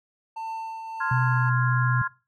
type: tone with tremolo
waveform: triangle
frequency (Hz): 895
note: A5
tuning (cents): +29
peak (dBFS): -27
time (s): 0.36-1.5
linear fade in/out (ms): 10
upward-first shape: triangle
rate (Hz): 1.6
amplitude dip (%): 45
type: chord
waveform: sine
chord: F minor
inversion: second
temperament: equal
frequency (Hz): 1046.5 / 1396.9 / 1661.2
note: C6 / F6 / Ab6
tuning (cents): 0 / 0 / 0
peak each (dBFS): -29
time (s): 1-2.08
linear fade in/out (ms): 10
type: tone with pitch glide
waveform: sine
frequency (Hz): 125.7 to 124.33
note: B2 to B2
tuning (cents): +31 to +12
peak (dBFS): -21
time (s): 1.11-2.02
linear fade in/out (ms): 5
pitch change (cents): -19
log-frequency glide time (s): 1.24-1.37
effects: noise-tail reverb RT60 0.3 s tail -20 dB re dry